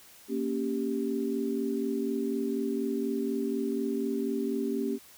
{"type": "chord", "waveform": "sine", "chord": "G diminished", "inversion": "first", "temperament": "equal", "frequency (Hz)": [233.1, 277.2, 392], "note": ["Bb3", "Db4", "G4"], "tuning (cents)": [0, 0, 0], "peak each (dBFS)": -32, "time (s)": [0.28, 4.99], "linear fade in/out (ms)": 50, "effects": ["white hiss -54 dBFS RMS until 5.17 s"]}